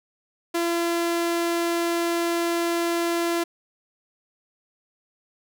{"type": "tone", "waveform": "sawtooth", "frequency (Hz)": 340, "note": "F4", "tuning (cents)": -46, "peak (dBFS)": -18, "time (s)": [0.54, 3.44], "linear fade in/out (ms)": 10, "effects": []}